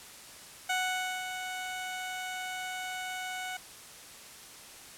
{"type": "tone with ADSR envelope", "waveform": "15% pulse", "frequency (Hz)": 740, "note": "F#5", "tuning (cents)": 0, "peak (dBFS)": -21, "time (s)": [0.69, 3.57], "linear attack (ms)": 9, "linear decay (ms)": 530, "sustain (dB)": -8, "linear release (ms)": 5, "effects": ["white hiss -49 dBFS RMS until 4.97 s", "low-pass 11000 Hz 12 dB/octave"]}